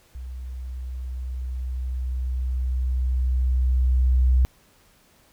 sine tone with level ramp, 63.3 Hz, B1, 43 cents sharp, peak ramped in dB -32 to -14 dBFS, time 0.15-4.45 s, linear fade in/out 0 ms, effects pink hiss -58 dBFS RMS until 5.32 s

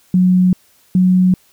sine tone pair in turn, 182.8 / 183.71 Hz, F#3 / F#3, -21 / -12 cents, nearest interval unison, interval 9 cents, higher second, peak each -8 dBFS, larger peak neither, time 0.14-0.53 / 0.95-1.34 s, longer neither, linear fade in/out 2 ms, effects white hiss -53 dBFS RMS until 1.52 s

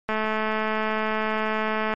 click train, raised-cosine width 0.5 ms, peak -11 dBFS, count 402, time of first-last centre 0.09-1.938 s, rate 217 Hz, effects MP3 48 kbps

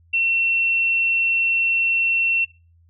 sine tone, 2710 Hz, E7, 47 cents sharp, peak -17 dBFS, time 0.13-2.45 s, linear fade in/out 10 ms, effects noise-tail reverb RT60 0.3 s tail -18 dB re dry + added 84 Hz sine -52 dBFS peak until 2.89 s

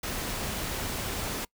pink noise, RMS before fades -33 dBFS, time 0.03-1.45 s, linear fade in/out 5 ms, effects noise-tail reverb RT60 0.1 s tail -24 dB re dry

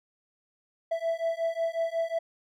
triangle beating tone pair, 659.3 / 664.8 Hz, E5 / E5, 0 / +15 cents, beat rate 5.5 Hz, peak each -28 dBFS, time 0.91-2.19 s, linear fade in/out 10 ms, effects none

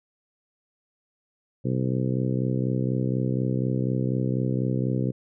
harmonic tone, 64.1 Hz, C2, 35 cents flat, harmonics 2 / 3 / 4 / 5 / 6 / 7 / 8, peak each -25 / -29 / -31 / -33 / -35 / -36 / -37 dBFS, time 1.64-5.12 s, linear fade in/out 20 ms, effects none

